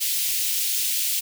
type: high-pass noise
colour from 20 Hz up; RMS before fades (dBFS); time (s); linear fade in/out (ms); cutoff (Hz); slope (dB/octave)
white; -24; 0-1.21; 20; 2500; 24
effects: none